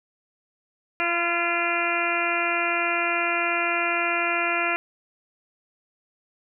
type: harmonic tone with a mistuned harmonic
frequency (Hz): 343.4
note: F4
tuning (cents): -29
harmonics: 1 / 2 / 3 / 4 / 5 / 6 / 7 / 8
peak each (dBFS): -32 / -29 / -33 / -28 / -32 / -31 / -27 / -31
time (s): 1-4.76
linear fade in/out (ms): 0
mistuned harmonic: 3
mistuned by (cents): -18
effects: none